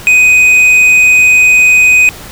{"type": "tone with tanh clipping", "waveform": "sine", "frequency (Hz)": 2500, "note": "D#7", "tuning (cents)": 8, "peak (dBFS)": -4, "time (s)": [0.07, 2.09], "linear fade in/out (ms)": 0, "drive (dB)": 6, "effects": ["pink hiss -29 dBFS RMS until 2.31 s"]}